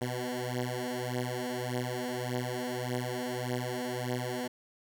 10% pulse beating tone pair, 123.47 / 125.17 Hz, B2 / B2, 0 / +24 cents, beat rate 1.7 Hz, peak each -27 / -27 dBFS, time 0.01-4.48 s, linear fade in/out 10 ms, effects none

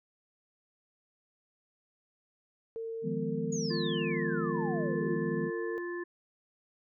sine tone, 453.1 Hz, A#4, 49 cents flat, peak -35 dBFS, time 2.76-5.78 s, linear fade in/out 0 ms
sine chord, F half-diminished seventh, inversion third, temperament equal, 155.56 / 174.61 / 207.7 / 246.9 Hz, Eb3 / F3 / Ab3 / Cb4, 0 / 0 / 0 / 0 cents, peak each -37 dBFS, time 3.02-5.51 s, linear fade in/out 50 ms
sine exponential sweep, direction down, 6890 to 320 Hz, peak -37 dBFS, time 3.52-5.17 s, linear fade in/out 5 ms
harmonic tone, 349.2 Hz, F4, in tune, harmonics 1 / 3 / 5, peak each -35 / -46 / -42 dBFS, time 3.7-6.04 s, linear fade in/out 10 ms
effects none

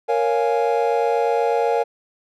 triangle chord, Bb minor seventh, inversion none, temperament equal, 466.2 / 554.4 / 698.5 / 830.6 Hz, Bb4 / Db5 / F5 / Ab5, 0 / 0 / 0 / 0 cents, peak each -18 / -22 / -22 / -21 dBFS, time 0.08-1.84 s, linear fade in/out 20 ms, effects none

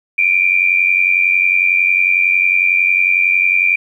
sine tone pair together, 2333 / 2424 Hz, D7 / D#7, -12 / -46 cents, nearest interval minor second, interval 66 cents, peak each -13 dBFS, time 0.18-3.76 s, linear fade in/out 5 ms, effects 8-bit

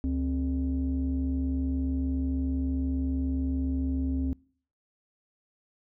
sine tone pair together, 71.35 / 264 Hz, D2 / C4, -49 / +16 cents, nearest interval octave + major seventh, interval 2265 cents, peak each -27 dBFS, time 0.04-4.33 s, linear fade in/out 0 ms, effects noise-tail reverb RT60 0.5 s tail -25 dB re dry + tanh soft clip ceiling -21 dBFS

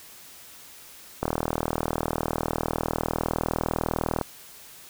click train, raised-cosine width 1 ms, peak -10 dBFS, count 120, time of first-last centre 1.23-4.212 s, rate 39.9 Hz, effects white hiss -47 dBFS RMS until 4.89 s

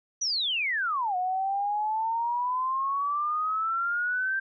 sine exponential two-way sweep, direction down then up, 6050 to 722 to 1581 Hz, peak -25 dBFS, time 0.21-4.4 s, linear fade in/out 10 ms, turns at 1.16 s, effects none

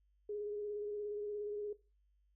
sine tone with vibrato, 415.3 Hz, G#4, in tune, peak -38 dBFS, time 0.29-1.73 s, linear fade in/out 5 ms, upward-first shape square, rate 17 Hz, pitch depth 18 cents each way, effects noise-tail reverb RT60 0.3 s tail -18 dB re dry + added 50 Hz sine -70 dBFS peak until 2.35 s

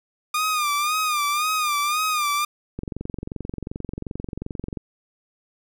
sawtooth tone with vibrato, 1212 Hz, D#6, 46 cents flat, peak -17 dBFS, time 0.34-2.45 s, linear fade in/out 5 ms, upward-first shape sine, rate 1.9 Hz, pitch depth 76 cents each way
click train, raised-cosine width 3 ms, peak -17 dBFS, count 46, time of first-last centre 2.79-4.772 s, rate 22.7 Hz
effects none

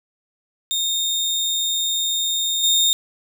30% pulse tone with level steps, 3666 Hz, A#7, 30 cents flat, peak -17 / -12 dBFS, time 0.71-2.93 s, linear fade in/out 0 ms, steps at 2.63 s, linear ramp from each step 10 ms, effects none

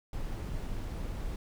brown noise, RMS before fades -36 dBFS, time 0.13-1.36 s, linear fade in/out 2 ms, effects none

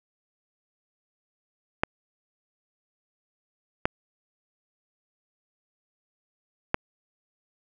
clicks, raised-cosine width 0.5 ms, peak -6 dBFS, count 3, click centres 1.835 / 3.855 / 6.744 s, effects none

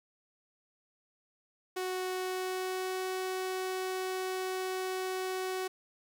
sawtooth tone with pitch glide, 370 to 373.7 Hz, F#4 to F#4, 0 to +17 cents, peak -29 dBFS, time 1.76-5.68 s, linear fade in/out 10 ms, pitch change +17 cents, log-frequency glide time 2.08-3.04 s, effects 10-bit

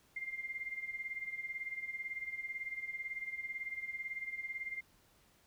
sine tone with tremolo, 2100 Hz, C7, 6 cents sharp, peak -36 dBFS, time 0.16-4.81 s, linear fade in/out 5 ms, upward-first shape sine, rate 18 Hz, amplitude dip 75%, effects pink hiss -68 dBFS RMS until 5.46 s

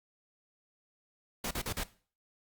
pink noise bursts, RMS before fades -35 dBFS, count 4, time 1.44-1.836 s, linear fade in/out 5 ms, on 69 ms, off 40 ms, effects noise-tail reverb RT60 0.4 s tail -17 dB re dry + Opus 48 kbps

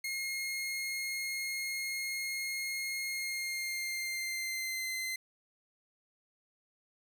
sawtooth tone with pitch glide, 2147 to 2065 Hz, C7 to C7, +44 to -23 cents, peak -31 dBFS, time 0.04-5.16 s, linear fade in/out 5 ms, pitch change -67 cents, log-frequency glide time 3.05-4.9 s, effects none

